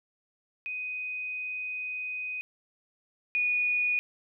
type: tone pair in turn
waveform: sine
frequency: 2499 / 2463 Hz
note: D#7 / D#7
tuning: +7 / -18 cents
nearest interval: unison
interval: 25 cents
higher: first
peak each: -32 / -24 dBFS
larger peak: second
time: 0.66-2.41 / 3.35-3.99 s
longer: first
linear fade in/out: 0 ms
effects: none